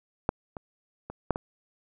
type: clicks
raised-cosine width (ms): 1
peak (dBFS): -9 / -23 / -23 / -9 / -18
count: 5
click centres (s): 0.291 / 0.568 / 1.1 / 1.307 / 1.359
effects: none